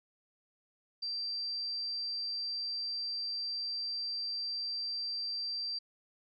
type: tone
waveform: sine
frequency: 4699 Hz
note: D8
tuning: in tune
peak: -34 dBFS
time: 1.02-5.79 s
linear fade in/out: 10 ms
effects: none